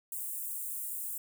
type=high-pass noise; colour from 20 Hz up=white; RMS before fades=-38 dBFS; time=0.12-1.18 s; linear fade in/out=2 ms; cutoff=7900 Hz; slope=48 dB/octave; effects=none